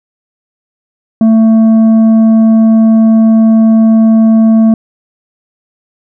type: tone with tanh clipping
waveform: sine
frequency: 222.7 Hz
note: A3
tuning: 21 cents sharp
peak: -4 dBFS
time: 1.21-4.74 s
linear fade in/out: 2 ms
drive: 6 dB
effects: none